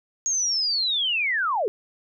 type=linear sweep; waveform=sine; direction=down; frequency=6645 to 370 Hz; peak=-21 dBFS; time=0.26-1.68 s; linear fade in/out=0 ms; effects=none